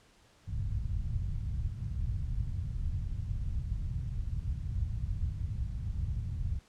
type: low-pass noise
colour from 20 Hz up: white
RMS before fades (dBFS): -34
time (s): 0.47-6.59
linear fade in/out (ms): 5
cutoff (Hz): 110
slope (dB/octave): 24
effects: pink hiss -63 dBFS RMS until 6.68 s + low-pass 8000 Hz 12 dB/octave